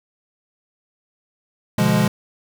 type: chord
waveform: square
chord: B diminished seventh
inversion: none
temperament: equal with one note detuned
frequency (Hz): 123.47 / 146.83 / 172.81 / 207.7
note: B2 / D3 / F3 / Ab3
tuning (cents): 0 / 0 / -18 / 0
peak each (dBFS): -22 / -23 / -21 / -19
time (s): 1.78-2.08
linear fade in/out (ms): 5
effects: 7-bit